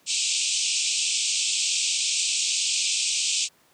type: band-pass noise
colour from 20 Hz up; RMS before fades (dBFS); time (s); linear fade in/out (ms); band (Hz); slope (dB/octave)
white; -25; 0.06-3.49; 50; 2400 to 8400; 96
effects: pink hiss -60 dBFS RMS until 3.73 s + high-pass 150 Hz 12 dB/octave